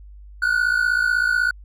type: tone pair together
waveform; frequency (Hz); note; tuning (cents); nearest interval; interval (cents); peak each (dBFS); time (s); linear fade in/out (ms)
triangle; 1443.9 / 1500; F#6 / F#6; -43 / +23; minor second; 66; -18; 0.42-1.51; 5
effects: added 50 Hz sine -39 dBFS peak until 1.64 s